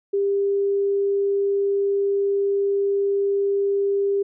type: tone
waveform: sine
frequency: 398.6 Hz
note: G4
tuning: 29 cents sharp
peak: -18 dBFS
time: 0.13-4.23 s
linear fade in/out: 10 ms
effects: none